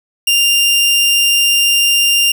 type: tone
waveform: sawtooth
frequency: 2794 Hz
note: F7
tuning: in tune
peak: -6 dBFS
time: 0.27-2.32 s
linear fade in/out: 5 ms
effects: none